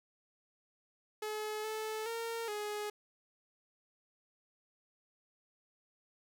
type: tone with pitch steps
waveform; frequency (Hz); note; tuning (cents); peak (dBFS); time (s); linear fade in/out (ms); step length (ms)
sawtooth; 427.6 / 435.5 / 459.9 / 418.2; A4 / A4 / A#4 / G#4; -49 / -18 / -23 / +12; -33; 1.22-2.9; 5; 420
effects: none